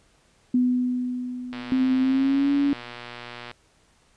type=tone with exponential decay; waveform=sine; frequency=249.2 Hz; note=B3; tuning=16 cents sharp; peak=-16 dBFS; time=0.54-2.98 s; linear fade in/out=5 ms; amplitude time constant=530 ms
type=click train; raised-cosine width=0.3 ms; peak=-21 dBFS; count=239; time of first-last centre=1.53-3.513 s; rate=120 Hz
type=tone with pitch glide; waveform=sine; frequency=259.2 to 282.7 Hz; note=C4 to C#4; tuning=-16 to +34 cents; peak=-18 dBFS; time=1.72-2.73 s; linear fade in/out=0 ms; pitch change=+150 cents; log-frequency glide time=1.99-2.51 s
effects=pink hiss -61 dBFS RMS until 4.16 s + resampled to 22050 Hz

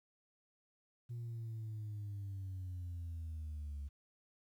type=linear sweep; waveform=sine; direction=down; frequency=120 to 69.6 Hz; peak=-39 dBFS; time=1.09-3.89 s; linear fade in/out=20 ms; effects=tanh soft clip ceiling -39 dBFS + 12-bit

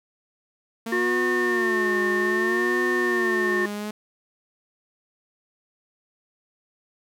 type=tone with vibrato; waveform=sawtooth; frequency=226.2 Hz; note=A3; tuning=48 cents sharp; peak=-25 dBFS; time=0.86-3.91 s; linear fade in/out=5 ms; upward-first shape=sine; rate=0.62 Hz; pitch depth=160 cents each way
type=harmonic tone; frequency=362.2 Hz; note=F#4; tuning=37 cents flat; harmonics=1 / 3 / 5; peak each=-23 / -31 / -24 dBFS; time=0.92-3.66 s; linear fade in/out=5 ms
effects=none

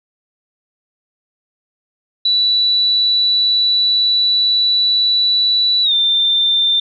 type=tone with pitch glide; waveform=sine; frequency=3951 to 3581 Hz; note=B7 to A7; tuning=0 to +30 cents; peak=-11 dBFS; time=2.25-6.8 s; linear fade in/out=5 ms; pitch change=-170 cents; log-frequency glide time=5.83-5.93 s; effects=none

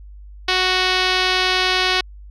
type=tone with low-pass filter; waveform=5% pulse; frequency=370 Hz; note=F#4; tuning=in tune; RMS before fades=-18 dBFS; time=0.48-2.01 s; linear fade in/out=5 ms; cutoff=4700 Hz; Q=1.3; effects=added 50 Hz sine -36 dBFS peak until 2.3 s

